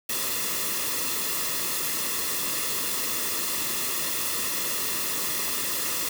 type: noise with comb filter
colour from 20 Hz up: white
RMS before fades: -28 dBFS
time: 0.09-6.09 s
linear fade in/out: 5 ms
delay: 1.3 ms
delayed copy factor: -0.65
effects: none